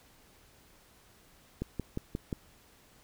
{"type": "click train", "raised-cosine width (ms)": 3, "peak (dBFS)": -20, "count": 5, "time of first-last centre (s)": [1.62, 2.328], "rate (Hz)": 5.65, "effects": ["pink hiss -61 dBFS RMS until 3.03 s"]}